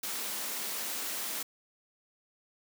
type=high-pass noise; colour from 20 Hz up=white; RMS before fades=-36 dBFS; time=0.03-1.43 s; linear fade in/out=5 ms; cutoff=180 Hz; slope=96 dB/octave; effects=none